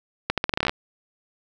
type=accelerating click train; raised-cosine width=0.3 ms; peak=-5 dBFS; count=12; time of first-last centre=0.3-0.695 s; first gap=77 ms; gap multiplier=0.83; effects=none